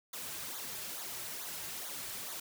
white noise with flanger, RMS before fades -42 dBFS, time 0.13-2.4 s, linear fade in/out 5 ms, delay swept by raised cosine 0.37 to 4.17 ms, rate 2.3 Hz, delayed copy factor -0.75, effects none

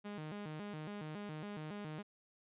sawtooth tone with vibrato, 178.1 Hz, F3, 34 cents sharp, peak -39 dBFS, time 0.04-2.03 s, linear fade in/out 20 ms, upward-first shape square, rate 3.6 Hz, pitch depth 250 cents each way, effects resampled to 8000 Hz

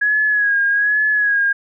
sine tone with vibrato, 1666 Hz, G#6, 5 cents sharp, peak -13 dBFS, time 0.01-1.53 s, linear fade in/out 10 ms, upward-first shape sine, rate 1.2 Hz, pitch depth 49 cents each way, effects none

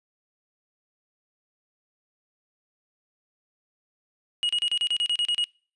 triangle tone bursts, 2890 Hz, F#7, 41 cents flat, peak -20 dBFS, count 11, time 4.43-5.441 s, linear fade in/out 0 ms, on 61 ms, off 34 ms, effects noise-tail reverb RT60 0.4 s tail -25 dB re dry + resampled to 24000 Hz

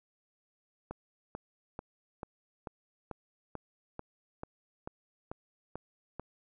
click train, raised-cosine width 1 ms, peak -25 dBFS, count 13, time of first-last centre 0.91-6.196 s, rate 2.27 Hz, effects none

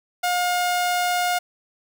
sawtooth tone, 714 Hz, F5, 38 cents sharp, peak -16 dBFS, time 0.23-1.39 s, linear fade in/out 10 ms, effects none

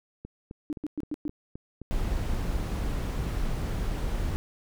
click train, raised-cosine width 3 ms, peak -26 dBFS, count 10, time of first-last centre 0.25-2.6 s, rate 3.83 Hz
sine tone bursts, 300 Hz, D4, 37 cents sharp, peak -28 dBFS, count 5, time 0.7-1.28 s, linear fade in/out 0 ms, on 28 ms, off 110 ms
brown noise, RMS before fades -29 dBFS, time 1.91-4.36 s, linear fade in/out 0 ms
effects none

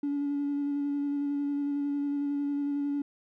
triangle tone with vibrato, 285.5 Hz, D4, 49 cents flat, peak -24 dBFS, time 0.03-3.02 s, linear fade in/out 5 ms, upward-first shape square, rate 11 Hz, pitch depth 12 cents each way, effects tanh soft clip ceiling -24 dBFS

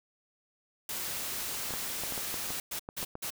white noise, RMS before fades -36 dBFS, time 0.89-2.6 s, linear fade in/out 2 ms
clicks, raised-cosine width 1 ms, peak -25 dBFS, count 10, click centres 1.707 / 1.738 / 2.036 / 2.123 / 2.178 / 2.342 / 2.505 / 2.889 / 3.029 / 3.154 s
white noise bursts, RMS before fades -36 dBFS, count 3, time 2.71-3.305 s, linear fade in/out 10 ms, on 85 ms, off 170 ms
effects none

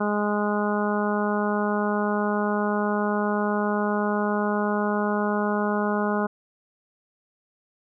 harmonic tone, 207.7 Hz, G#3, in tune, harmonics 1 / 2 / 3 / 4 / 5 / 6 / 7, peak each -25 / -28 / -30 / -31 / -32 / -33 / -33 dBFS, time 0-6.27 s, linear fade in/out 10 ms, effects none

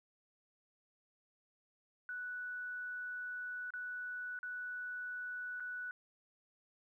sine tone with dropouts, 1480 Hz, F#6, in tune, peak -40 dBFS, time 2.09-5.91 s, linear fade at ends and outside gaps 1 ms, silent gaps 3.705-3.737 / 4.39-4.43 / 5.599-5.604 s, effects 13-bit

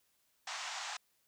pink band-pass noise, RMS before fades -42 dBFS, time 0.47-0.97 s, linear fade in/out 5 ms, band 720 to 7600 Hz, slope 48 dB/octave, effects white hiss -75 dBFS RMS until 1.27 s

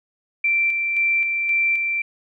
sine tone with tremolo, 2349 Hz, D7, in tune, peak -16 dBFS, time 0.44-2.02 s, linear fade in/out 5 ms, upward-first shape square, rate 1.9 Hz, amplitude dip 35%, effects none

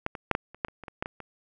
clicks, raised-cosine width 0.5 ms, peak -13 / -21 / -7 / -10 / -30 / -12 / -29 / -27 / -24 / -14 / -19 / -25 dBFS, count 12, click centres 0.064 / 0.152 / 0.313 / 0.351 / 0.546 / 0.648 / 0.684 / 0.837 / 0.882 / 1.025 / 1.059 / 1.203 s, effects none

